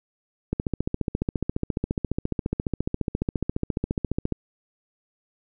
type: click train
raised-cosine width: 3 ms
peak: -11 dBFS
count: 56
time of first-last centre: 0.53-4.323 s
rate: 14.5 Hz
effects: none